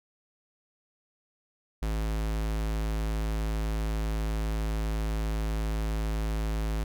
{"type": "tone", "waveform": "square", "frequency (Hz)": 53.8, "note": "A1", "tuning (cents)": -38, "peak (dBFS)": -28, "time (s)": [1.82, 6.84], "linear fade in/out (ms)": 5, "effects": []}